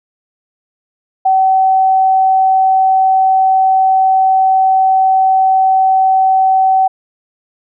sine tone, 762 Hz, G5, 49 cents flat, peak -7 dBFS, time 1.25-6.88 s, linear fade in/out 10 ms, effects none

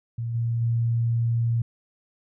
sine tone with level steps, 116.54 Hz, A#2, in tune, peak -26 / -22 / -20 dBFS, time 0.18-1.62 s, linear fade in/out 5 ms, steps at 0.34 / 0.61 s, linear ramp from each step 10 ms, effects none

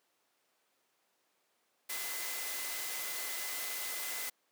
sine tone in noise, 2032 Hz, B6, 49 cents sharp, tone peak -46 dBFS, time 1.89-4.3 s, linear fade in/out 10 ms, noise white, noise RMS -39 dBFS, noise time 1.89-4.3 s, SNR -10 dB, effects pink hiss -75 dBFS RMS until 4.51 s + high-pass 400 Hz 12 dB/octave

